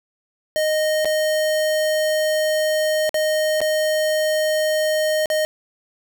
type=tone with dropouts; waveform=square; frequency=619 Hz; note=D#5; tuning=9 cents flat; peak=-18 dBFS; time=0.56-5.45 s; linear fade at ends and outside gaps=0 ms; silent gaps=1.047-1.055 / 3.093-3.143 / 3.605-3.615 / 5.258-5.301 s; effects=none